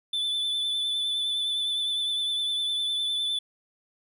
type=tone with vibrato; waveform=triangle; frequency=3504 Hz; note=A7; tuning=8 cents flat; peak=-24 dBFS; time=0.13-3.39 s; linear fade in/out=5 ms; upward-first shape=sine; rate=9.8 Hz; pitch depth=24 cents each way; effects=none